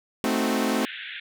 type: chord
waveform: sawtooth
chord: A diminished seventh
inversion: none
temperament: equal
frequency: 220 / 261.6 / 311.1 / 370 Hz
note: A3 / C4 / Eb4 / Gb4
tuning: 0 / 0 / 0 / 0 cents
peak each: -22 / -22 / -27 / -27 dBFS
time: 0.24-0.85 s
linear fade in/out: 0 ms
type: band-pass noise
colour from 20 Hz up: pink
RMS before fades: -37 dBFS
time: 0.82-1.2 s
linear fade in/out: 5 ms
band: 1500 to 3700 Hz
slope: 96 dB/octave
effects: none